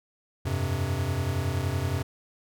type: chord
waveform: square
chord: F suspended second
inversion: none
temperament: equal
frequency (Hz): 87.31 / 98 / 130.81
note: F2 / G2 / C3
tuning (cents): 0 / 0 / 0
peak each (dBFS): -31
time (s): 0.45-2.03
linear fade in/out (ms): 10
effects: none